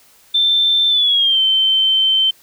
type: tone with pitch glide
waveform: sine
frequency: 3557 to 3097 Hz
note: A7 to G7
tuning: +18 to -22 cents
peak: -11 dBFS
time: 0.34-2.31 s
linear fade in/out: 10 ms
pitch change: -240 cents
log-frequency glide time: 0.89-1.4 s
effects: white hiss -50 dBFS RMS until 2.42 s